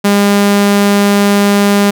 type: tone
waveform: sawtooth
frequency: 202.3 Hz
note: G#3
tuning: 45 cents flat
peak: -3 dBFS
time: 0.04-1.91 s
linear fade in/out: 10 ms
effects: none